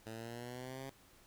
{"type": "exponential sweep", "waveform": "10% pulse", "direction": "up", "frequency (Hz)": [110.2, 136.2], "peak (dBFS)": -36, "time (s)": [0.06, 0.9], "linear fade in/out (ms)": 5, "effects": ["pink hiss -64 dBFS RMS until 1.26 s"]}